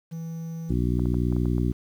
triangle tone, 164.1 Hz, E3, 8 cents flat, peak -29 dBFS, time 0.11-0.74 s, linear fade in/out 20 ms
harmonic tone, 60.5 Hz, B1, 35 cents flat, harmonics 1 / 2 / 3 / 4 / 5 / 6, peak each -26 / -26 / -29 / -30 / -31 / -34 dBFS, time 0.69-1.73 s, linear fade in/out 20 ms
clicks, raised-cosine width 1 ms, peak -27 dBFS, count 7, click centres 0.995 / 1.057 / 1.143 / 1.325 / 1.365 / 1.456 / 1.581 s
effects 9-bit

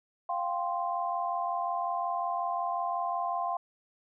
sine chord, F suspended second, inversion none, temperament equal, 698.5 / 784 / 1046.5 Hz, F5 / G5 / C6, 0 / 0 / 0 cents, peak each -32 / -35 / -33 dBFS, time 0.29-3.57 s, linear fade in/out 5 ms, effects none

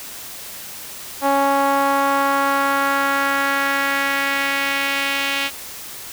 sawtooth tone with band-pass filter sweep, 277.2 Hz, C#4, in tune, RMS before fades -19 dBFS, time 1.21-5.51 s, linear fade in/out 50 ms, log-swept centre 840 to 2800 Hz, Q 1.9, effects white hiss -34 dBFS RMS until 6.12 s

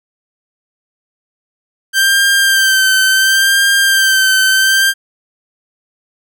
sawtooth tone with vibrato, 1568 Hz, G6, in tune, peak -5 dBFS, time 1.93-4.94 s, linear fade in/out 50 ms, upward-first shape sine, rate 0.71 Hz, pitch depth 35 cents each way, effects none

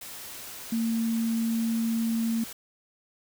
sine tone in noise, 227.9 Hz, A#3, 39 cents flat, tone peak -24 dBFS, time 0.72-2.44 s, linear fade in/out 5 ms, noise white, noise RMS -41 dBFS, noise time 0.01-2.53 s, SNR +14 dB, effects none

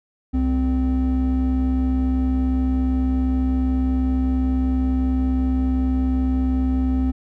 triangle tone pair together, 65.41 / 259 Hz, C2 / C4, 0 / -17 cents, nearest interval 2 octaves, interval 2383 cents, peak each -17 dBFS, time 0.33-7.12 s, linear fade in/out 20 ms, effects tanh soft clip ceiling -11 dBFS

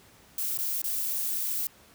violet noise with dropouts, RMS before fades -30 dBFS, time 0.38-1.67 s, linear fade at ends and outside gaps 2 ms, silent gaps 0.575-0.587 / 0.818-0.841 s, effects pink hiss -56 dBFS RMS until 1.94 s + high-pass 60 Hz 12 dB/octave

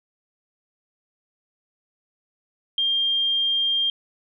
sine tone, 3200 Hz, G7, 35 cents sharp, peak -19 dBFS, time 2.78-3.9 s, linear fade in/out 2 ms, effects none

